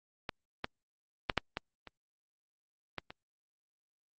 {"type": "clicks", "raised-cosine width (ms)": 0.3, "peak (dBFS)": [-19, -17, -12, -10, -18, -30, -20, -28], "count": 8, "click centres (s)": [0.292, 0.644, 1.298, 1.377, 1.571, 1.873, 2.983, 3.105], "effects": ["Opus 48 kbps"]}